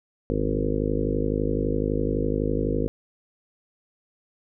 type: harmonic tone with a mistuned harmonic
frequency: 51.91 Hz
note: G#1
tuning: in tune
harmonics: 1 / 2 / 3 / 4 / 5 / 6 / 7 / 8 / 9 / 10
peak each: -29 / -32 / -32 / -35 / -29 / -32 / -32 / -33 / -29 / -35 dBFS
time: 0.3-2.88 s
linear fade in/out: 0 ms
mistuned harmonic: 3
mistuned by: +21 cents
effects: none